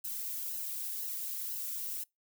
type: noise with flanger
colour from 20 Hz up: violet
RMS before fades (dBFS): -38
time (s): 0.04-2.04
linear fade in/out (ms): 10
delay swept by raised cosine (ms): 0.85 to 2.35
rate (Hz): 2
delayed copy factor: -0.7
effects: noise-tail reverb RT60 0.2 s tail -26 dB re dry